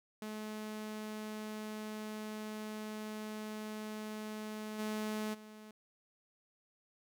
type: tone with level steps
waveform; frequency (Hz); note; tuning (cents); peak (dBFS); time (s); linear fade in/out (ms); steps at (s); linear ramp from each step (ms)
sawtooth; 214.6; A3; -43; -37 / -32 / -47; 0.22-5.71; 2; 4.78 / 5.33; 20
effects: none